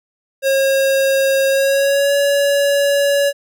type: tone with pitch glide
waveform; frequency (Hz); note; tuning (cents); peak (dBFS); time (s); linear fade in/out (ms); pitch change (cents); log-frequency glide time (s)
square; 541 to 565.6; C#5 to C#5; -42 to +35; -13; 0.42-3.33; 50; +77; 1.48-2.14
effects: none